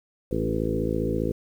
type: harmonic tone with a mistuned harmonic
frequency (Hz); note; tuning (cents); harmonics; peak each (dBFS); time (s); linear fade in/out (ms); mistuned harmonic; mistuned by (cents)
55; A1; 0; 1 / 2 / 3 / 4 / 5 / 6 / 7 / 8 / 9; -32 / -32 / -32 / -32 / -32 / -32 / -32 / -32 / -32; 0.31-1.32; 5; 6; +17
effects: 9-bit